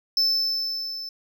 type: tone with level ramp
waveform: triangle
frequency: 5274 Hz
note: E8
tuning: in tune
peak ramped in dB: -16 to -31 dBFS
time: 0.17-1.09 s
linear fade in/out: 2 ms
effects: none